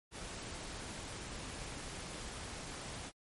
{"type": "noise", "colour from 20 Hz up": "pink", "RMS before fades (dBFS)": -45, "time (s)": [0.11, 3.12], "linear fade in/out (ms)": 50, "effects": ["MP3 48 kbps"]}